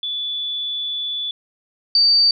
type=tone pair in turn; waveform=sine; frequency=3458 / 4616 Hz; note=A7 / D8; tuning=-31 / -31 cents; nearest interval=perfect fourth; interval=500 cents; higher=second; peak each=-22 / -11 dBFS; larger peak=second; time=0.03-1.31 / 1.95-2.31 s; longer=first; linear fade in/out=2 ms; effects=none